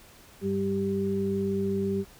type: harmonic tone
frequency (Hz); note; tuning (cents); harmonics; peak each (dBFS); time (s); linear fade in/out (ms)
98; G2; 0; 1 / 2 / 4; -36 / -28 / -28; 0.41-2.05; 50
effects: pink hiss -53 dBFS RMS until 2.19 s